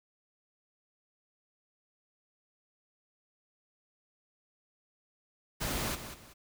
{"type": "noise with echo", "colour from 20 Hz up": "pink", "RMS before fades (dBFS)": -34, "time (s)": [5.6, 5.96], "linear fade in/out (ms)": 20, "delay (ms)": 190, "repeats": 2, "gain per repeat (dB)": -10, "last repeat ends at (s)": 6.34, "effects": []}